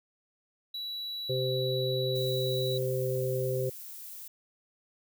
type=tone; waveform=triangle; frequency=3925 Hz; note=B7; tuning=11 cents flat; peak=-33 dBFS; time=0.74-2.78 s; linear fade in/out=5 ms
type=harmonic tone; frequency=129.4 Hz; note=C3; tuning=19 cents flat; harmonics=1 / 3 / 4; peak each=-32 / -32 / -32 dBFS; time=1.29-3.7 s; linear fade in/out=10 ms
type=noise; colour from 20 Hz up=violet; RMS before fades=-44 dBFS; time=2.15-4.28 s; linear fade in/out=5 ms
effects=none